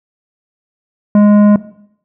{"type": "tone with tanh clipping", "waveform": "triangle", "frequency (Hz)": 207.2, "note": "G#3", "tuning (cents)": -4, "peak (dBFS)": -6, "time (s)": [1.15, 1.56], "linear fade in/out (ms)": 2, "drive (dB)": 15, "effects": ["noise-tail reverb RT60 0.7 s tail -17 dB re dry"]}